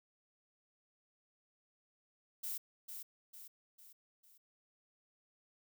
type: noise with echo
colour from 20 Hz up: violet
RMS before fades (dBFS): -41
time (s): 2.43-2.58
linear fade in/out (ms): 10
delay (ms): 450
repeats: 4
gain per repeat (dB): -6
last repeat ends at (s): 4.38
effects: none